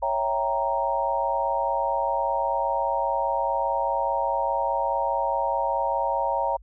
sine chord, C# diminished seventh, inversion none, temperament equal, 554.4 / 659.3 / 784 / 932.3 Hz, C#5 / E5 / G5 / Bb5, 0 / 0 / 0 / 0 cents, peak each -28 / -30 / -29 / -25 dBFS, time 0.02-6.57 s, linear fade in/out 10 ms, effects added 50 Hz sine -46 dBFS peak until 6.62 s

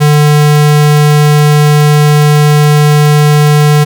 square tone, 148.8 Hz, D3, 23 cents sharp, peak -4 dBFS, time 0-3.85 s, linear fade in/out 20 ms, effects none

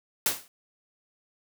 white noise with exponential decay, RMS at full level -21 dBFS, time 0.26-0.48 s, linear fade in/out 1 ms, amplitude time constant 47 ms, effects high-pass 100 Hz 12 dB/octave

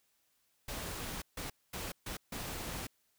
pink noise bursts at uneven times, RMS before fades -41 dBFS, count 5, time 0.68-1.22 / 1.37-1.5 / 1.73-1.92 / 2.06-2.17 / 2.32-2.87 s, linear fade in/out 5 ms, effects white hiss -75 dBFS RMS until 3.18 s

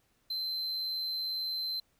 triangle tone, 4091 Hz, C8, 40 cents flat, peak -31 dBFS, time 0.3-1.8 s, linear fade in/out 5 ms, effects pink hiss -72 dBFS RMS until 1.99 s

